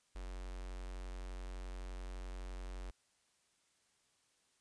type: tone with notch filter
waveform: square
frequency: 45.85 Hz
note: F#1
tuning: 15 cents flat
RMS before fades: -45 dBFS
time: 0.15-2.91 s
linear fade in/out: 10 ms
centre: 150 Hz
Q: 0.71
effects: white hiss -75 dBFS RMS until 4.6 s + resampled to 22050 Hz